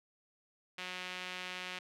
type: tone with band-pass filter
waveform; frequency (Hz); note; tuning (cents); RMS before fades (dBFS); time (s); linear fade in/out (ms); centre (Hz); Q
sawtooth; 182.3; F#3; -25; -43; 0.78-1.79; 5; 2700; 1.6
effects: none